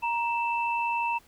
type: tone pair together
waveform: sine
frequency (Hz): 938 / 2653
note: A#5 / E7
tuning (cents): +11 / +10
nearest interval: octave + tritone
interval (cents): 1799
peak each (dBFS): -26 / -31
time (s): 0.02-1.19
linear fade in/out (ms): 20
effects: pink hiss -59 dBFS RMS until 1.27 s